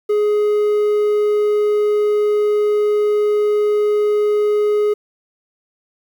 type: tone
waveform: triangle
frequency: 418.5 Hz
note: G#4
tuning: 13 cents sharp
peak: -11 dBFS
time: 0.09-4.94 s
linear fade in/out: 10 ms
effects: 8-bit